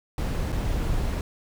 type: noise with dropouts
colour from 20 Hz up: brown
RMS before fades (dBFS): -26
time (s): 0.18-1.21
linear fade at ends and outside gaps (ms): 1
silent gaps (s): 0.521-0.526
effects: none